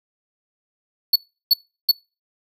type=tone bursts; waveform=square; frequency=4430 Hz; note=C#8; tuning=2 cents flat; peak=-11 dBFS; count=3; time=1.13-1.914 s; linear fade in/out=5 ms; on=28 ms; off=350 ms; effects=noise-tail reverb RT60 0.3 s tail -25 dB re dry